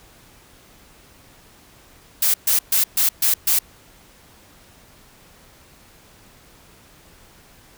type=noise bursts; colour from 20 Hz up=blue; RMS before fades=-17 dBFS; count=6; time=2.22-3.59 s; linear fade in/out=5 ms; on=120 ms; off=130 ms; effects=pink hiss -50 dBFS RMS until 7.77 s